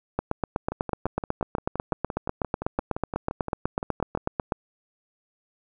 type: two click trains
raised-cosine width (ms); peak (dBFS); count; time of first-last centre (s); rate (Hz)
1; -16 / -10; 21 / 36; 0.72-4.174 / 0.19-4.522; 5.79 / 8.08
effects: none